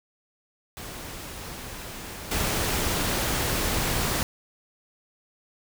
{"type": "noise with level steps", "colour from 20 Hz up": "pink", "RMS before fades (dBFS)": [-38, -26], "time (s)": [0.77, 4.23], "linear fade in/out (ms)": 0, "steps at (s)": 2.31, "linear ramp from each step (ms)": 5, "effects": []}